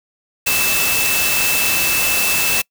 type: tone in noise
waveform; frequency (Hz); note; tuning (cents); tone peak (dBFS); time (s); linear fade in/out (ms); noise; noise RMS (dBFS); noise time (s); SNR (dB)
sine; 2637; E7; 0; -19; 0.46-2.62; 10; white; -18; 0.46-2.62; -4
effects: noise-tail reverb RT60 0.1 s tail -26 dB re dry